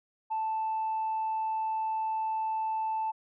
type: tone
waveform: sine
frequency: 880 Hz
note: A5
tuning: in tune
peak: -27 dBFS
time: 0.3-3.12 s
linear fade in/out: 20 ms
effects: tanh soft clip ceiling -25 dBFS